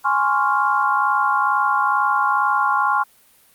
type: chord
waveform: sine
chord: Db major seventh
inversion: second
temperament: equal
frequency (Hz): 830.6 / 1046.5 / 1108.7 / 1396.9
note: Ab5 / C6 / Db6 / F6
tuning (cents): 0 / 0 / 0 / 0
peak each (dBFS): -21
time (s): 0.04-3.04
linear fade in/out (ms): 20
effects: white hiss -54 dBFS RMS until 3.54 s + Opus 48 kbps